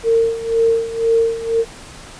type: tone with tremolo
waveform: sine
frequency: 456.7 Hz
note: A#4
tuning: 36 cents flat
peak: -10 dBFS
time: 0.03-1.65 s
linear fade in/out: 50 ms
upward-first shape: sine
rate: 2 Hz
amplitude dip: 80%
effects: pink hiss -37 dBFS RMS until 2.19 s + resampled to 22050 Hz